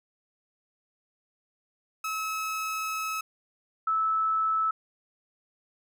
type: tone pair in turn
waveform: 30% pulse / sine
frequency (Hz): 1291 / 1307.5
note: E6 / E6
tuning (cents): -37 / -15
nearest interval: unison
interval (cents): 22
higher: second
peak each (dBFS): -27 / -23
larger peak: second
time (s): 2.04-3.21 / 3.87-4.71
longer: first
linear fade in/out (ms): 5
effects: none